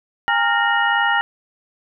sine tone cluster, 814 / 917 / 1399 / 1849 / 2899 Hz, G#5 / A#5 / F6 / A#6 / F#7, -35 / -29 / +3 / -15 / -36 cents, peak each -21 / -22 / -20 / -20 / -27 dBFS, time 0.28-1.21 s, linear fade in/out 0 ms, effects none

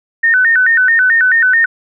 sine tone with vibrato, 1661.2 Hz, G#6, in tune, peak -7 dBFS, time 0.23-1.66 s, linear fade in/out 10 ms, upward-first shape square, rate 4.6 Hz, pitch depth 170 cents each way, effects none

